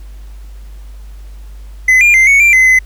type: tone with pitch steps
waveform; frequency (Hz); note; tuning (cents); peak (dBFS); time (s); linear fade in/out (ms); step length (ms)
triangle; 2029 / 2406 / 2083 / 2220 / 2362 / 2046 / 2035; B6 / D7 / C7 / C#7 / D7 / C7 / C7; +46 / +41 / -8 / +2 / +9 / -39 / -49; -3; 1.88-2.79; 5; 130
effects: added 50 Hz sine -28 dBFS peak until 2.85 s + pink hiss -48 dBFS RMS until 2.85 s